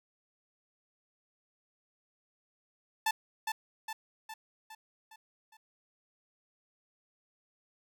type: tone with echo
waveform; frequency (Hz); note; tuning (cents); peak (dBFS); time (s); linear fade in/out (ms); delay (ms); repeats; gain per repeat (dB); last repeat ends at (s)
sawtooth; 880; A5; 0; -23; 3.06-3.11; 5; 410; 6; -5; 5.57
effects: none